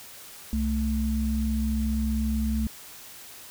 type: tone pair together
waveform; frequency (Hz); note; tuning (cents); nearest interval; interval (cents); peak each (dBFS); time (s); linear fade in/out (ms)
sine; 65.41 / 219.4; C2 / A3; 0 / -5; octave + major sixth; 2095; -26; 0.53-2.67; 0
effects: white hiss -45 dBFS RMS until 3.5 s